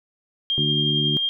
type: tone with tremolo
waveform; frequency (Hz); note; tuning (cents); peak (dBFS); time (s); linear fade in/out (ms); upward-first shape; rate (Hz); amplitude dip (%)
sine; 3209; G7; +40; -19; 0.5-1.29; 0; sine; 11; 25
type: harmonic tone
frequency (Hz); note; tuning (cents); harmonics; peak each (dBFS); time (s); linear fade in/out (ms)
73.5; D2; +2; 2 / 3 / 4 / 5; -24 / -29 / -30 / -31; 0.58-1.17; 0
effects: none